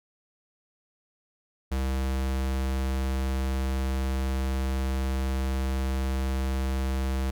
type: tone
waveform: square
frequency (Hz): 66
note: C2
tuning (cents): +16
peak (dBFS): -26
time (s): 1.71-7.31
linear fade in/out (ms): 10
effects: none